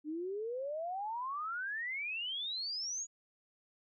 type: exponential sweep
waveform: sine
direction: up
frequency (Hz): 292.9 to 6890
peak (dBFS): -36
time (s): 0.04-3.07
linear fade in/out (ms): 50
effects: none